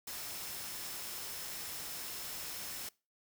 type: tone in noise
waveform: sine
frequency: 5274 Hz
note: E8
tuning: in tune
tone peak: -52 dBFS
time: 0.07-2.89 s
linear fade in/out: 5 ms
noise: white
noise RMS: -43 dBFS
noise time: 0.07-2.89 s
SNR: -12 dB
effects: noise-tail reverb RT60 0.3 s tail -23 dB re dry